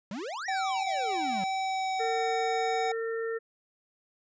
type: exponential two-way sweep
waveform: square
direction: up then down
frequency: 180 to 1951 to 180 Hz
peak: -35 dBFS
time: 0.11-1.44 s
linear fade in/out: 2 ms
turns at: 0.47 s
type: tone with pitch glide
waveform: square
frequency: 767 to 753.8 Hz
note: G5 to F#5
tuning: -38 to +32 cents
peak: -29 dBFS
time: 0.48-2.92 s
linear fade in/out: 5 ms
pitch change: -30 cents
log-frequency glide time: 1.52-2.25 s
type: harmonic tone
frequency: 454.3 Hz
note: A#4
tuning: 45 cents flat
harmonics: 1 / 3 / 4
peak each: -30 / -42 / -40 dBFS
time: 1.99-3.39 s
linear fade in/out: 20 ms
effects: resampled to 16000 Hz